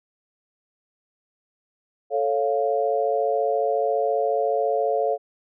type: chord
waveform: sine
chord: A augmented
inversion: none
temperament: equal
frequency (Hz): 440 / 554.4 / 698.5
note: A4 / C#5 / E#5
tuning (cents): 0 / 0 / 0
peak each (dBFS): -24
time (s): 2.1-5.18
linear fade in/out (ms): 50
effects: none